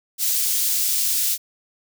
white high-pass noise, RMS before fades -21 dBFS, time 0.18-1.38 s, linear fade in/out 50 ms, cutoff 4300 Hz, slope 12 dB/octave, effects none

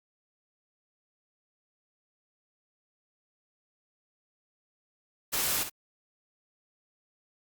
white noise with echo, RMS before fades -29 dBFS, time 5.32-5.64 s, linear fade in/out 20 ms, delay 60 ms, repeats 1, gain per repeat -9 dB, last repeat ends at 5.7 s, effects Opus 48 kbps

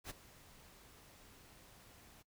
pink noise with ADSR envelope, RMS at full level -44 dBFS, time 0.04-2.23 s, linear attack 60 ms, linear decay 19 ms, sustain -17 dB, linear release 19 ms, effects noise-tail reverb RT60 0.1 s tail -20 dB re dry

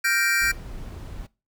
square chord, G minor seventh, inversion third, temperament equal, 1396.9 / 1568 / 1864.7 / 2349 Hz, F6 / G6 / Bb6 / D7, 0 / 0 / 0 / 0 cents, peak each -29 / -24 / -27 / -26 dBFS, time 0.04-0.52 s, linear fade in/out 10 ms
brown noise, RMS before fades -36 dBFS, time 0.41-1.27 s, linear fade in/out 10 ms
effects noise-tail reverb RT60 0.3 s tail -22 dB re dry

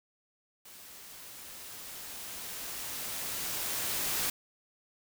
white noise with level ramp, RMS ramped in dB -51 to -31 dBFS, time 0.65-4.3 s, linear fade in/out 5 ms, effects none

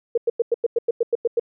sine tone bursts, 467.9 Hz, A#4, 6 cents sharp, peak -15 dBFS, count 11, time 0.15-1.397 s, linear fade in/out 5 ms, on 27 ms, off 95 ms, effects none

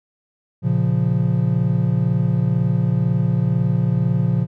triangle chord, Bb minor, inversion none, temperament equal, 116.54 / 138.59 / 174.61 Hz, Bb2 / Db3 / F3, 0 / 0 / 0 cents, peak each -18 dBFS, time 0.62-4.47 s, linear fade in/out 50 ms, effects none

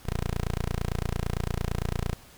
10% pulse tone, 28.85 Hz, A#0, 17 cents flat, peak -19 dBFS, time 0.05-2.14 s, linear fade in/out 10 ms, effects pink hiss -52 dBFS RMS until 2.37 s

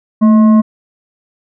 sine tone with frequency modulation, 220 Hz, A3, in tune, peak -4 dBFS, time 0.21-0.62 s, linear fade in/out 20 ms, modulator 852 Hz, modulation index 0.31, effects none

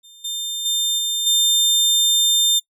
sawtooth tone with level steps, 3600 Hz, A7, 39 cents sharp, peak -40 / -21 / -15 / -17 / -11 dBFS, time 0.03-2.6 s, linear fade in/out 20 ms, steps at 0.24 / 0.65 / 0.98 / 1.26 s, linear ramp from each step 10 ms, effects noise-tail reverb RT60 0.1 s tail -24 dB re dry

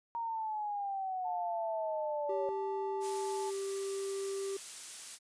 sine exponential sweep, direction down, 937 to 553 Hz, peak -34 dBFS, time 0.15-2.49 s, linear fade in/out 0 ms
sine tone with pitch glide, 880 to 868.9 Hz, A5 to A5, 0 to -22 cents, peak -38 dBFS, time 1.24-3.51 s, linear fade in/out 20 ms, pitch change -22 cents, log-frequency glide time 1.64-3.26 s
triangle tone, 391.5 Hz, G4, 2 cents flat, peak -33 dBFS, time 2.29-4.57 s, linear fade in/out 5 ms
blue noise, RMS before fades -42 dBFS, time 3-5.19 s, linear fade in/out 50 ms
effects resampled to 22050 Hz

